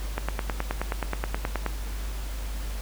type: click train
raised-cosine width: 0.5 ms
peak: -12 dBFS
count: 15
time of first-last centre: 0.18-1.663 s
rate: 9.44 Hz
effects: added 50 Hz sine -30 dBFS peak until 2.81 s + pink hiss -42 dBFS RMS until 2.81 s